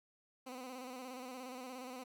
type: tone with vibrato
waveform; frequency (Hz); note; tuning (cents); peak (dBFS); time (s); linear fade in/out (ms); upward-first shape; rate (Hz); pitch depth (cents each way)
15% pulse; 254.7; C4; -46; -39; 0.46-2.04; 10; square; 17; 46
effects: none